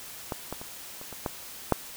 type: clicks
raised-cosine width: 1 ms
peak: -16 / -19 / -25 / -28 / -26 / -14 / -6 dBFS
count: 7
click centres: 0.322 / 0.526 / 0.615 / 1.014 / 1.127 / 1.262 / 1.723 s
effects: white hiss -43 dBFS RMS until 1.96 s